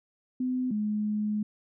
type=tone pair in turn; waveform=sine; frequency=254 / 211 Hz; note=B3 / G#3; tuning=+49 / +28 cents; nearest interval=minor third; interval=321 cents; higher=first; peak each=-26 dBFS; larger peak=neither; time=0.4-0.71 / 0.71-1.43 s; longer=second; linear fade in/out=5 ms; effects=none